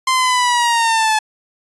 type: linear sweep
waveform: sawtooth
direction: down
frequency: 1046.5 to 859 Hz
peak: -9 dBFS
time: 0.07-1.19 s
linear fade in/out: 5 ms
effects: resampled to 24000 Hz